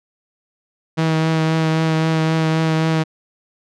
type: tone with vibrato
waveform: sawtooth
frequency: 160 Hz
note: D#3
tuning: 49 cents sharp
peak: -11 dBFS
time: 0.97-3.04 s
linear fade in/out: 20 ms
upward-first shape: triangle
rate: 3.8 Hz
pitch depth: 18 cents each way
effects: low-pass 5000 Hz 12 dB/octave